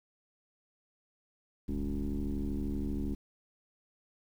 sine tone with frequency modulation, 131.5 Hz, C3, 9 cents sharp, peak -30 dBFS, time 1.68-3.15 s, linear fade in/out 10 ms, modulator 72.8 Hz, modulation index 2.6, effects tanh soft clip ceiling -26 dBFS + 10-bit

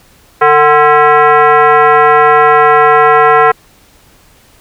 sine tone with frequency modulation, 146.83 Hz, D3, in tune, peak -3 dBFS, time 0.41-3.52 s, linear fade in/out 10 ms, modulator 597 Hz, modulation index 2.5, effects pink hiss -45 dBFS RMS until 4.6 s

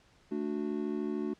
triangle chord, D major, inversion second, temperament just, 220.2 / 293.7 / 367.1 Hz, A3 / D4 / F#4, +2 / 0 / -14 cents, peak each -34 dBFS, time 0.31-1.34 s, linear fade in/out 10 ms, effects pink hiss -64 dBFS RMS until 1.39 s + low-pass 6000 Hz 12 dB/octave

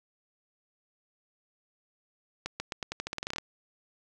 accelerating click train, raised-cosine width 0.2 ms, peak -16 dBFS, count 15, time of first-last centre 2.46-3.384 s, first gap 140 ms, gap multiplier 0.87, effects none

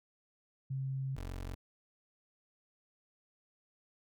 sine / 25% pulse tone pair in turn, 133.9 / 45.26 Hz, C3 / F#1, +40 / -37 cents, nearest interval octave + perfect fifth, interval 1877 cents, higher first, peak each -34 / -36 dBFS, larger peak first, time 0.7-1.16 / 1.16-1.55 s, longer first, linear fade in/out 10 ms, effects none

